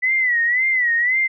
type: tone with vibrato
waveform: sine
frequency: 1975.5 Hz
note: B6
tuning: in tune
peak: -15 dBFS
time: 0.02-1.28 s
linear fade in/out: 20 ms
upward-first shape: sine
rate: 1.9 Hz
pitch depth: 110 cents each way
effects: none